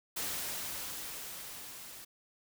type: noise with level ramp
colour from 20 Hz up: white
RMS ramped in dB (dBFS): -36 to -49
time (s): 0.16-2.05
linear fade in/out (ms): 10
effects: none